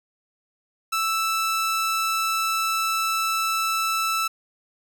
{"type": "tone", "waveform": "sawtooth", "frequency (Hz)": 1320, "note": "E6", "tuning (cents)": 2, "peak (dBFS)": -18, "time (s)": [0.92, 4.28], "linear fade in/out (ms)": 10, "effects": []}